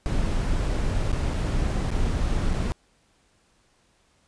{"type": "noise with dropouts", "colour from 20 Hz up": "brown", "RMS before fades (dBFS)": -24, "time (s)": [0.06, 2.72], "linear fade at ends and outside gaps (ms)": 0, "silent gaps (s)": [[1.118, 1.128], [1.339, 1.343], [1.905, 1.914], [2.533, 2.539]], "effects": ["pink hiss -64 dBFS RMS until 4.27 s", "resampled to 22050 Hz"]}